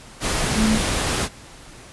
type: tone in noise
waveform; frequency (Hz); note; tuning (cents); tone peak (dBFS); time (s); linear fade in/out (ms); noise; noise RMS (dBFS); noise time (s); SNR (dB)
sine; 217.7; A3; -18; -16; 0.55-0.79; 50; pink; -22; 0.2-1.29; +3
effects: pink hiss -43 dBFS RMS until 1.92 s + resampled to 24000 Hz